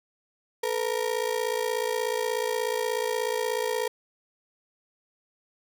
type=ring-modulated tone; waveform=35% pulse; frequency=466.2 Hz; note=A#4; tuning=in tune; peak=-21 dBFS; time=0.63-3.88 s; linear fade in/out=5 ms; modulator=28.3 Hz; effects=none